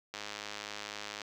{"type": "click train", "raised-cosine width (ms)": 0.2, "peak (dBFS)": -22, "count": 113, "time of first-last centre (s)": [0.14, 1.217], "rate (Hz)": 104, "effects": ["high-pass 200 Hz 12 dB/octave", "10-bit"]}